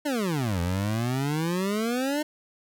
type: exponential two-way sweep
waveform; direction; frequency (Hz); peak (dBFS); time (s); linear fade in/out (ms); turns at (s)
25% pulse; down then up; 308 to 84.3 to 308; -21; 0.05-2.23; 10; 0.6
effects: none